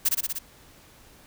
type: noise with echo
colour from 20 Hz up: blue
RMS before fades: -21 dBFS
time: 0.05-0.09 s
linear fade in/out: 10 ms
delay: 60 ms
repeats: 5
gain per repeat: -2 dB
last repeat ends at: 0.39 s
effects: pink hiss -53 dBFS RMS until 1.26 s